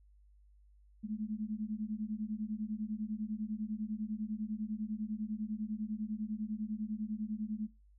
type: beating tone pair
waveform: sine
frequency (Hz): 210 / 220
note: G#3 / A3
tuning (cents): +19 / 0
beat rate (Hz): 10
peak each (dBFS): -38 / -39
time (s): 1.03-7.68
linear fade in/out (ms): 20
effects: noise-tail reverb RT60 0.2 s tail -18 dB re dry + added 50 Hz sine -60 dBFS peak until 7.98 s